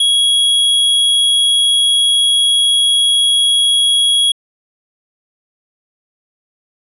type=tone; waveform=square; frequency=3322 Hz; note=G#7; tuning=in tune; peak=-10 dBFS; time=0-4.32 s; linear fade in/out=5 ms; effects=resampled to 24000 Hz